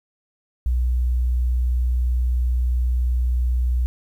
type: tone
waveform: sine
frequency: 61.5 Hz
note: B1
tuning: 7 cents flat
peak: -17 dBFS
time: 0.66-3.86 s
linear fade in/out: 0 ms
effects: 9-bit